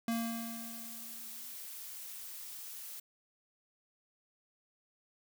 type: tone with exponential decay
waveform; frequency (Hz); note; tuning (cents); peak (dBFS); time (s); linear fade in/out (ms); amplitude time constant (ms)
square; 230.1; A#3; -22; -31; 0.08-1.56; 2; 320
type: noise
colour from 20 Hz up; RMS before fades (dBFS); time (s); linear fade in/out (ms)
blue; -46; 0.11-3; 5
effects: none